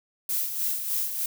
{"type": "noise with tremolo", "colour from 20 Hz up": "violet", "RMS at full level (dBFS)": -26, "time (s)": [0.29, 1.26], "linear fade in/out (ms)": 2, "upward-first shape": "sine", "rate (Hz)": 3.3, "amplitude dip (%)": 55, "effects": []}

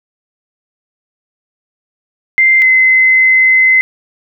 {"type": "tone pair in turn", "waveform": "sine", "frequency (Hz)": [2088, 2051], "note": ["C7", "C7"], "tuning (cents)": [-4, -35], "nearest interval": "unison", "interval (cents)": 31, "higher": "first", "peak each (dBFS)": -5, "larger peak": "neither", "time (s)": [[2.38, 2.62], [2.62, 3.81]], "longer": "second", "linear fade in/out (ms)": 0, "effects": []}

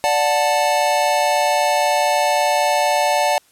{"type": "chord", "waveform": "square", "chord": "D major", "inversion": "none", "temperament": "equal with one note detuned", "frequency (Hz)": [587.3, 731.1, 880], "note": ["D5", "F#5", "A5"], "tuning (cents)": [0, -21, 0], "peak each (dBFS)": -20, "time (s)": [0.04, 3.38], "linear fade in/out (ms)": 0, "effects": ["white hiss -55 dBFS RMS until 3.51 s", "low-pass 12000 Hz 12 dB/octave"]}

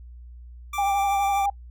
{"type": "tone with tremolo", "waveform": "25% pulse", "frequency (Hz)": 1174.7, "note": "D6", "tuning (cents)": 0, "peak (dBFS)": -25, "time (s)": [0.73, 1.46], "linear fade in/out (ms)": 5, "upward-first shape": "sine", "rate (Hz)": 8.2, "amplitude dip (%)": 30}
{"type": "tone with vibrato", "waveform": "sine", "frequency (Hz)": 797, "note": "G5", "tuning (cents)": 28, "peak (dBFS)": -20, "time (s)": [0.78, 1.5], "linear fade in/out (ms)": 5, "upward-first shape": "triangle", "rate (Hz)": 12, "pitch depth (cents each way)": 39}
{"effects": ["noise-tail reverb RT60 0.1 s tail -26 dB re dry", "added 60 Hz sine -40 dBFS peak until 1.7 s"]}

